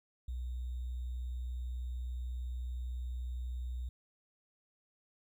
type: tone with sample-and-hold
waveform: sine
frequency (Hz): 61.74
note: B1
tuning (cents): 0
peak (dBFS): -36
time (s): 0.28-3.89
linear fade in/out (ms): 5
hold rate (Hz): 3675
effects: none